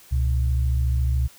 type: tone pair together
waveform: sine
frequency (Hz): 68 / 122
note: C#2 / B2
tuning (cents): -33 / -21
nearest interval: minor seventh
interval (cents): 1012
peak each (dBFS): -19 / -26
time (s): 0.11-1.28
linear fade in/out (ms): 20
effects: white hiss -50 dBFS RMS until 1.38 s